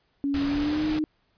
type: tone with pitch glide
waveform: sine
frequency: 280.9 to 308.1 Hz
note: C#4 to D#4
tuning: +23 to -17 cents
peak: -23 dBFS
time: 0.24-1.04 s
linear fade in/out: 0 ms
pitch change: +160 cents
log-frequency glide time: 0.45-0.83 s
type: noise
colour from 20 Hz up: pink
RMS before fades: -34 dBFS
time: 0.34-0.99 s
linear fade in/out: 2 ms
effects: pink hiss -69 dBFS RMS until 1.37 s + resampled to 11025 Hz